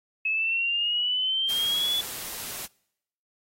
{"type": "exponential sweep", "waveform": "sine", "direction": "up", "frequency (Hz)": [2578, 3460], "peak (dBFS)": -23, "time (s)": [0.25, 2.01], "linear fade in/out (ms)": 5}
{"type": "noise", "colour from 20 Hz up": "white", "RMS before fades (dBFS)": -36, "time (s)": [1.48, 2.67], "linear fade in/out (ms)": 20}
{"effects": ["noise-tail reverb RT60 0.8 s tail -26 dB re dry", "AAC 48 kbps"]}